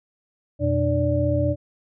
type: tone cluster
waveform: sine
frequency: 86.3 / 121.8 / 299.1 / 580 Hz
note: F2 / B2 / D4 / D5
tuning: -20 / -24 / +32 / -22 cents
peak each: -24 / -24 / -25 / -23 dBFS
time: 0.59-1.56 s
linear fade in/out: 50 ms
effects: none